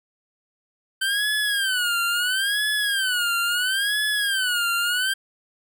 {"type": "tone with vibrato", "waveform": "25% pulse", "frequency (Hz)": 1540, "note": "G6", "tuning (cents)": -31, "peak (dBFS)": -17, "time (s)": [1.01, 5.14], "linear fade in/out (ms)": 10, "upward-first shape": "sine", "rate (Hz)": 0.74, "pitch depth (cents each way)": 180, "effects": []}